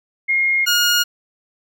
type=tone pair in turn; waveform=sine / 15% pulse; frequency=2140 / 1431.5 Hz; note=C7 / F6; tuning=+38 / +42 cents; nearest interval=perfect fifth; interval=696 cents; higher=first; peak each=-14 / -7 dBFS; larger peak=second; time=0.28-0.66 / 0.66-1.04 s; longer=neither; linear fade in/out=20 ms; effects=none